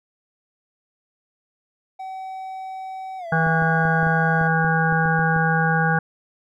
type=tone with pitch glide; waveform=triangle; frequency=760 to 665.5 Hz; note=F#5 to E5; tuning=+46 to +16 cents; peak=-28 dBFS; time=1.99-4.48 s; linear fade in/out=10 ms; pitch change=-230 cents; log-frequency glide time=3.18-3.27 s
type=harmonic tone; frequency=162.1 Hz; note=E3; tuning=29 cents flat; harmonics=1 / 3 / 5 / 7 / 9 / 10; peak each=-20 / -28 / -23 / -31 / -23 / -25 dBFS; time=3.32-5.99 s; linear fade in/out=5 ms
type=clicks; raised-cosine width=3 ms; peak=-21 dBFS; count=11; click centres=3.467 / 3.622 / 3.853 / 4.03 / 4.068 / 4.413 / 4.646 / 4.924 / 5.057 / 5.193 / 5.363 s
effects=none